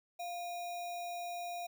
sine tone with sample-and-hold, 698.5 Hz, F5, in tune, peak -38 dBFS, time 0.19-1.67 s, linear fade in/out 10 ms, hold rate 3150 Hz, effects none

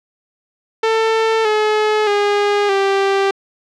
sawtooth tone with pitch steps, 446 / 427.3 / 409.5 / 392.3 Hz, A4 / G#4 / G#4 / G4, +23 / +49 / -24 / +1 cents, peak -9 dBFS, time 0.83-3.31 s, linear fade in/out 5 ms, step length 620 ms, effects low-pass 4000 Hz 12 dB/octave

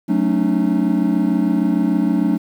triangle chord, D# half-diminished seventh, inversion first, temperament equal with one note detuned, 185 / 220 / 277.2 / 303.8 Hz, F#3 / A3 / C#4 / D#4, 0 / 0 / 0 / -41 cents, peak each -18 dBFS, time 0.08-2.38 s, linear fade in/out 20 ms, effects 8-bit

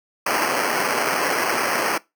violet noise with sample-and-hold, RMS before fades -21 dBFS, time 0.26-1.98 s, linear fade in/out 5 ms, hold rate 3675 Hz, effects noise-tail reverb RT60 0.2 s tail -21 dB re dry + high-pass 300 Hz 12 dB/octave

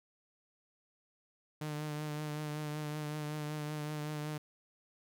sawtooth tone with vibrato, 150.8 Hz, D3, 46 cents sharp, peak -33 dBFS, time 1.61-4.38 s, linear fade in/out 5 ms, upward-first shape triangle, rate 5.3 Hz, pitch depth 30 cents each way, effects none

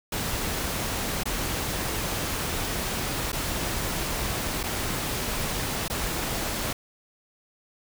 pink noise with dropouts, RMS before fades -29 dBFS, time 0.12-6.73 s, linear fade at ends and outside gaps 5 ms, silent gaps 1.235-1.255 / 3.32-3.328 / 4.631-4.636 / 5.881-5.899 s, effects none

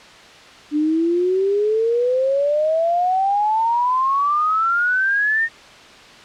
sine exponential sweep, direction up, 293.7 to 1851 Hz, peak -15 dBFS, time 0.71-5.49 s, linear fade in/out 50 ms, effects white hiss -42 dBFS RMS until 6.24 s + low-pass 4000 Hz 12 dB/octave

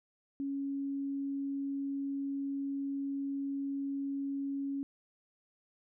sine tone, 277.2 Hz, C#4, in tune, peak -33 dBFS, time 0.4-4.83 s, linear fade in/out 0 ms, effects none

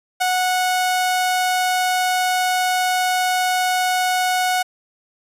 sawtooth tone with ADSR envelope, 735 Hz, F#5, 12 cents flat, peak -11 dBFS, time 0.2-4.63 s, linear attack 18 ms, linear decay 9 ms, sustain -2 dB, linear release 12 ms, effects resampled to 32000 Hz

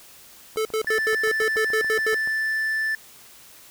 click train, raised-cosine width 1 ms, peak -26 dBFS, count 13, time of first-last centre 0.56-2.274 s, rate 7 Hz
square tone bursts, 437.3 Hz, A4, 11 cents flat, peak -22 dBFS, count 10, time 0.57-2.145 s, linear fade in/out 2 ms, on 81 ms, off 85 ms
triangle tone, 1760 Hz, A6, in tune, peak -20 dBFS, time 0.87-2.95 s, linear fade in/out 2 ms
effects white hiss -48 dBFS RMS until 3.7 s

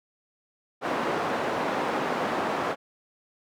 white band-pass noise, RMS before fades -28 dBFS, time 0.81-2.76 s, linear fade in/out 50 ms, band 220 to 1000 Hz, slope 12 dB/octave, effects none

